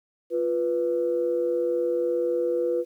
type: tone pair together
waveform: sine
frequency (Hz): 349.2 / 492.8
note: F4 / B4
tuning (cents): 0 / -4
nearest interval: tritone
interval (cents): 596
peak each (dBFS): -26 / -23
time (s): 0.3-2.85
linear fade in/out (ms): 50
effects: tanh soft clip ceiling -14 dBFS + 10-bit